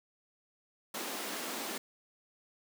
pink high-pass noise, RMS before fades -39 dBFS, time 0.94-1.78 s, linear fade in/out 5 ms, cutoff 210 Hz, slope 48 dB/octave, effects none

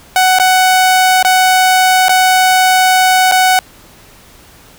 sawtooth tone with dropouts, 745 Hz, F#5, 12 cents sharp, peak -3 dBFS, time 0.16-3.59 s, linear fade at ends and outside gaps 1 ms, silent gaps 0.387-0.398 / 1.227-1.248 / 2.084-2.093 / 3.314-3.321 s, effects pink hiss -41 dBFS RMS until 4.78 s

